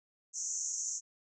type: band-pass noise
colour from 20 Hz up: pink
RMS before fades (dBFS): -37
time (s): 0.33-1.01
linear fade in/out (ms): 50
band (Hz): 6000 to 7200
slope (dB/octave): 96
effects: none